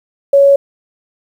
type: tone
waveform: sine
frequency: 558 Hz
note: C#5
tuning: 11 cents sharp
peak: -4 dBFS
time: 0.33-0.56 s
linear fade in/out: 5 ms
effects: 7-bit